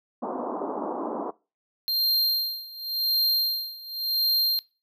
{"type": "band-pass noise", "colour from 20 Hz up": "pink", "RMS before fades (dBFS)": -31, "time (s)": [0.22, 1.31], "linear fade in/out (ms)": 10, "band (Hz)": [230, 1100], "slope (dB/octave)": 48}
{"type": "tone with tremolo", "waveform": "square", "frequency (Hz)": 4186, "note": "C8", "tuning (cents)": 0, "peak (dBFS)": -20, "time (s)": [1.88, 4.59], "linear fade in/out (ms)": 0, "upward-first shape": "sine", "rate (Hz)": 0.91, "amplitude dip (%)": 90}
{"effects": ["noise-tail reverb RT60 0.3 s tail -22 dB re dry"]}